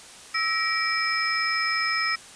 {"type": "tone cluster", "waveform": "sine", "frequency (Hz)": [1305, 1899, 2319, 5150], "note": ["E6", "A#6", "D7", "E8"], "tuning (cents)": [-18, 32, -22, -41], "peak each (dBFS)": -28, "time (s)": [0.34, 2.16], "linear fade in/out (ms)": 10, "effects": ["white hiss -45 dBFS RMS until 2.35 s", "resampled to 22050 Hz"]}